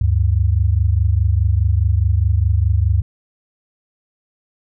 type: tone pair together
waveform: sine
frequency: 73.9 / 98.73 Hz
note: D2 / G2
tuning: +11 / +13 cents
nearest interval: perfect fourth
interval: 502 cents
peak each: -15 dBFS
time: 0.01-3.02 s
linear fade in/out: 5 ms
effects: none